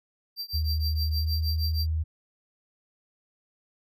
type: tone with tremolo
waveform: square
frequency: 4699 Hz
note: D8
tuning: in tune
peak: -29 dBFS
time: 0.36-1.87 s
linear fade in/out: 50 ms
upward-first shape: triangle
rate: 6.4 Hz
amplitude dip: 100%
type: tone with pitch glide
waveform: sine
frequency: 77.78 to 79.28 Hz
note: D#2 to D#2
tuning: 0 to +33 cents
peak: -24 dBFS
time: 0.53-2.04 s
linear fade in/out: 20 ms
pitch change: +33 cents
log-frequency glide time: 1.17-1.29 s
effects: none